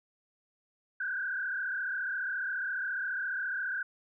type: tone with frequency modulation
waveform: sine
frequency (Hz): 1547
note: G6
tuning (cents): -23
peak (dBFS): -31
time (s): 1-3.83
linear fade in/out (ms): 5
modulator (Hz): 34.5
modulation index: 2.2
effects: none